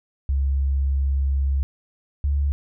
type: tone pair in turn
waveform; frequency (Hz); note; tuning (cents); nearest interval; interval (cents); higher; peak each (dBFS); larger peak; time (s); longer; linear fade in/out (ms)
sine; 68.4 / 70.99; C#2 / C#2; -23 / +42; minor second; 65; second; -18; neither; 0.29-1.63 / 2.24-2.52; first; 0
effects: none